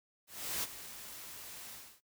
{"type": "noise with ADSR envelope", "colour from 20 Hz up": "white", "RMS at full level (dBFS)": -35, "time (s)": [0.27, 2.01], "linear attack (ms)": 360, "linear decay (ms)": 29, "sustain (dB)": -13, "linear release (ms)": 290, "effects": ["noise-tail reverb RT60 0.1 s tail -19 dB re dry"]}